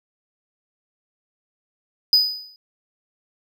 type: tone with exponential decay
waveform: triangle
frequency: 4978 Hz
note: D#8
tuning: in tune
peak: -8 dBFS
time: 2.13-2.56 s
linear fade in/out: 1 ms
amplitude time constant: 93 ms
effects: none

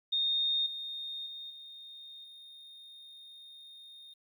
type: tone with level steps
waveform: sine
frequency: 3679 Hz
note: A#7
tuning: 24 cents flat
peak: -27 / -37 / -41 / -46 / -49 dBFS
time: 0.12-4.14 s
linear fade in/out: 10 ms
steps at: 0.66 / 1.26 / 1.5 / 2.24 s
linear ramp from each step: 5 ms
effects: 11-bit

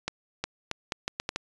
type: accelerating click train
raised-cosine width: 0.2 ms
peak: -12 dBFS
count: 8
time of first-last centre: 0.08-1.36 s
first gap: 360 ms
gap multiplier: 0.76
effects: resampled to 22050 Hz

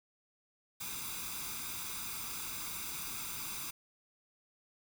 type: noise with comb filter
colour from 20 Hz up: white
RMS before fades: -41 dBFS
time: 0.8-3.71 s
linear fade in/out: 10 ms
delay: 0.82 ms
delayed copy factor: +0.75
effects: none

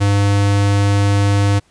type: tone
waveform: square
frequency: 100.7 Hz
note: G2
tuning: 47 cents sharp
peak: -12 dBFS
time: 0-1.6 s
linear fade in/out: 20 ms
effects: pink hiss -56 dBFS RMS until 1.7 s + resampled to 22050 Hz

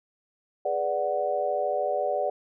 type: chord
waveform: sine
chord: G# half-diminished seventh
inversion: none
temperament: equal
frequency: 415.3 / 493.9 / 587.3 / 740 Hz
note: G#4 / B4 / D5 / F#5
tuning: 0 / 0 / 0 / 0 cents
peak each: -33 / -32 / -27 / -29 dBFS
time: 0.65-2.3 s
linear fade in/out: 5 ms
effects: none

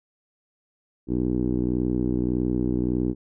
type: tone with low-pass filter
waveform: 10% pulse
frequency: 61.7 Hz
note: B1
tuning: 1 cent flat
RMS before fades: -24 dBFS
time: 1.07-3.15 s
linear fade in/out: 50 ms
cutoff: 330 Hz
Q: 2.8
effects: none

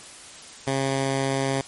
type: tone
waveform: 10% pulse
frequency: 135.4 Hz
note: C#3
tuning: 40 cents flat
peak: -14 dBFS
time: 0.67-1.61 s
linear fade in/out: 2 ms
effects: white hiss -43 dBFS RMS until 1.67 s + MP3 48 kbps

